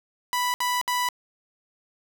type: tone bursts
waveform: sawtooth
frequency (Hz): 987.8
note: B5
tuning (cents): 0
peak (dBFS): -19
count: 3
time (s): 0.33-1.088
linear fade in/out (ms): 0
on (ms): 210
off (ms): 64
effects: none